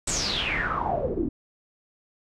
pink noise with low-pass filter sweep, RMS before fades -27 dBFS, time 0.07-1.29 s, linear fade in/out 5 ms, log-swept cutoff 8100 to 260 Hz, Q 9.1, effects none

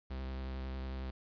45% pulse tone with vibrato, 65.41 Hz, C2, in tune, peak -38 dBFS, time 0.1-1.11 s, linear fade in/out 10 ms, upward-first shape triangle, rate 11 Hz, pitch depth 22 cents each way, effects resampled to 11025 Hz + 11-bit

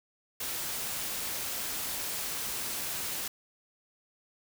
white noise, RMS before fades -35 dBFS, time 0.4-3.28 s, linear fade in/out 5 ms, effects none

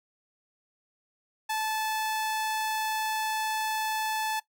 sawtooth tone, 871 Hz, A5, 18 cents flat, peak -24 dBFS, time 1.49-4.4 s, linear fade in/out 10 ms, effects noise-tail reverb RT60 0.1 s tail -18 dB re dry

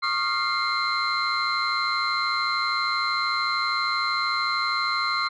sine tone cluster, 1098 / 1211 / 1385 / 2108 / 4116 Hz, C#6 / D#6 / F6 / C7 / C8, -17 / -47 / -15 / +12 / -29 cents, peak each -28 dBFS, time 0.02-5.29 s, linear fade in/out 20 ms, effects tanh soft clip ceiling -15 dBFS

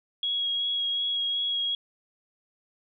sine tone with vibrato, 3311 Hz, G#7, 6 cents flat, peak -25 dBFS, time 0.23-1.75 s, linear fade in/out 2 ms, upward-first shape sine, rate 2.7 Hz, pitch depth 13 cents each way, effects none

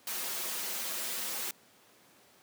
white noise with comb filter, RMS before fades -36 dBFS, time 0.07-1.51 s, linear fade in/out 2 ms, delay 6.8 ms, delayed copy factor -0.95, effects pink hiss -61 dBFS RMS until 2.42 s + high-pass 200 Hz 12 dB/octave

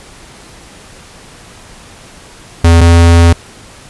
square tone pair in turn, 84 / 84.68 Hz, E2 / E2, +33 / +47 cents, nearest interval unison, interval 14 cents, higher second, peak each -3 dBFS, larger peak neither, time 2.64-2.81 / 2.81-3.33 s, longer second, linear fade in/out 5 ms, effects pink hiss -36 dBFS RMS until 3.89 s + resampled to 24000 Hz

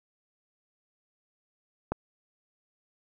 click, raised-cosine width 1 ms, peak -14 dBFS, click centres 1.92 s, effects none

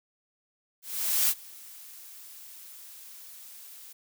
blue noise with ADSR envelope, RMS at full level -23 dBFS, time 0.82-3.93 s, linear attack 470 ms, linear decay 50 ms, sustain -24 dB, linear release 8 ms, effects none

